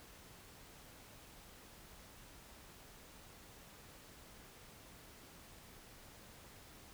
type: silence
effects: pink hiss -58 dBFS RMS until 6.93 s